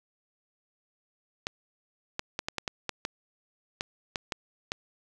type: clicks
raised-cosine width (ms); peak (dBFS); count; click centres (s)
0.2; -13; 12; 1.469 / 2.194 / 2.391 / 2.485 / 2.583 / 2.678 / 2.893 / 3.051 / 3.809 / 4.158 / 4.322 / 4.719
effects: none